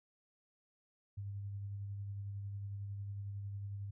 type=tone with tremolo; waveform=sine; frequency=100.2 Hz; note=G2; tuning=38 cents sharp; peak=-39 dBFS; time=1.17-3.91 s; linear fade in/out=10 ms; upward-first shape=sine; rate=11 Hz; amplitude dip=25%; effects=none